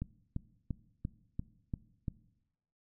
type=click train; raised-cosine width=5 ms; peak=-23 dBFS; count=7; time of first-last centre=0.02-2.082 s; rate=2.91 Hz; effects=noise-tail reverb RT60 0.9 s tail -19 dB re dry